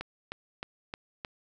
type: click train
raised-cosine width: 0.3 ms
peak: -20 dBFS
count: 5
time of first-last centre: 0.01-1.248 s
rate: 3.23 Hz
effects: none